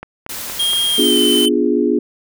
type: click train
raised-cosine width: 0.5 ms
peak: -15 dBFS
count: 4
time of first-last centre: 0.03-0.733 s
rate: 4.27 Hz
type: noise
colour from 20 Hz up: white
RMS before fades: -27 dBFS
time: 0.29-1.46 s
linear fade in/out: 5 ms
type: tone with pitch glide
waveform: square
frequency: 3237 to 3059 Hz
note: G#7 to G7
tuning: -45 to -43 cents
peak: -15 dBFS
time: 0.59-1.49 s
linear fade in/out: 10 ms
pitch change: -98 cents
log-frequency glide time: 0.9-1.19 s
type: chord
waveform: sine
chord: B diminished seventh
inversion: none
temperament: equal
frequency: 246.9 / 293.7 / 349.2 / 415.3 Hz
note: B3 / D4 / F4 / Ab4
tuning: 0 / 0 / 0 / 0 cents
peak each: -18 dBFS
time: 0.98-1.99 s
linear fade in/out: 5 ms
effects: none